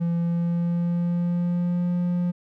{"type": "tone with pitch glide", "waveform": "triangle", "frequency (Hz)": [170, 176.4], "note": ["F3", "F3"], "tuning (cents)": [-46, 18], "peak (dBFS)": -19, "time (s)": [0, 2.32], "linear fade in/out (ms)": 20, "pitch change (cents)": 64, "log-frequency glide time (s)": [0.17, 1.9], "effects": []}